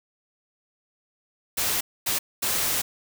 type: noise bursts at uneven times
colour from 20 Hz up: white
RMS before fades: -25 dBFS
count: 3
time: 1.57-1.81 / 2.06-2.19 / 2.42-2.82 s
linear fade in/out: 10 ms
effects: none